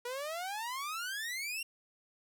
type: exponential sweep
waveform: sawtooth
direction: up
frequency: 476.1 to 2800 Hz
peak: -33 dBFS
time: 0.05-1.63 s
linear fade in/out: 5 ms
effects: none